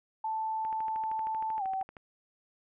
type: tone with pitch glide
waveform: sine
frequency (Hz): 880 to 766.1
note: A5 to G5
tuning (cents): 0 to -40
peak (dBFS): -30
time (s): 0.24-1.83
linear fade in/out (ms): 5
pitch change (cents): -240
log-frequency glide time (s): 1.58-1.63
type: click train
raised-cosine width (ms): 0.5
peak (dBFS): -32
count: 18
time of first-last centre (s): 0.65-1.968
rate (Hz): 12.9
effects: none